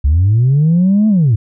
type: linear two-way sweep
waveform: sine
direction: up then down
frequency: 65.41 to 220 to 98.2 Hz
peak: -6 dBFS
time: 0.04-1.36 s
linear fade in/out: 10 ms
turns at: 1.08 s
effects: tanh soft clip ceiling -5 dBFS